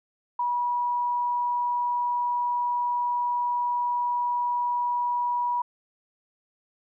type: tone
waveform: sine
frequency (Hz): 970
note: B5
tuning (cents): -31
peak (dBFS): -23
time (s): 0.39-5.62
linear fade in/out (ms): 5
effects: none